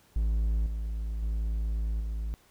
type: tone with level steps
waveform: triangle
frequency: 54.5 Hz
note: A1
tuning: 16 cents flat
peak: -22 / -28 / -25 / -28 dBFS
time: 0.16-2.34 s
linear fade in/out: 0 ms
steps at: 0.66 / 1.22 / 2 s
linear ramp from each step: 5 ms
effects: pink hiss -62 dBFS RMS until 2.5 s